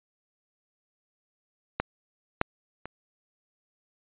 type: clicks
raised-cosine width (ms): 0.5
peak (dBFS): -10 / -7 / -22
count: 3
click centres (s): 1.8 / 2.414 / 2.856
effects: resampled to 8000 Hz